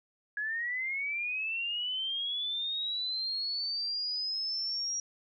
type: linear sweep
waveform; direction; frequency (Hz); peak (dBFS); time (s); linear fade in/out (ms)
sine; up; 1667 to 5700; -31; 0.37-5; 2
effects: none